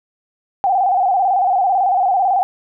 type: tone with vibrato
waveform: sine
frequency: 757 Hz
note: F#5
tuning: 39 cents sharp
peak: -12 dBFS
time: 0.64-2.43 s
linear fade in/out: 0 ms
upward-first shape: square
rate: 18 Hz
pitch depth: 77 cents each way
effects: none